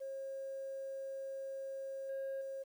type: tone with level steps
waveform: sine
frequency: 540 Hz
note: C#5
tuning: 45 cents flat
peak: -39 / -35 / -39 dBFS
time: 0-2.64 s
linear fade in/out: 20 ms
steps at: 2.09 / 2.41 s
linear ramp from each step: 5 ms
effects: tanh soft clip ceiling -37 dBFS + 11-bit